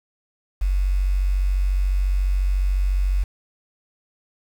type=tone with quantisation; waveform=sine; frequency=47.08 Hz; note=F#1; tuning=31 cents sharp; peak=-17 dBFS; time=0.61-3.24 s; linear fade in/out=10 ms; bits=7; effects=none